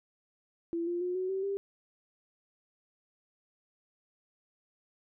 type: tone with pitch steps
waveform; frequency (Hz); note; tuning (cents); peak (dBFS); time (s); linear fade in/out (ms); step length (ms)
sine; 337 / 348.1 / 359.5 / 371.3 / 383.6 / 396.2; E4 / F4 / F#4 / F#4 / G4 / G4; +38 / -6 / -50 / +6 / -37 / +18; -30; 0.73-1.57; 0; 140
effects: none